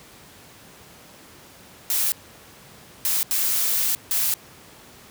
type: noise bursts at uneven times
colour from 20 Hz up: blue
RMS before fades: -22 dBFS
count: 4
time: 1.9-2.12 / 3.05-3.23 / 3.31-3.95 / 4.11-4.34 s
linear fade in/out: 0 ms
effects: pink hiss -47 dBFS RMS until 5.1 s + high-pass 80 Hz 12 dB/octave